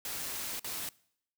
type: noise with dropouts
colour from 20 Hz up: white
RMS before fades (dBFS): -38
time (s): 0.05-0.89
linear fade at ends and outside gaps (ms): 1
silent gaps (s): 0.595-0.644
effects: noise-tail reverb RT60 0.7 s tail -23 dB re dry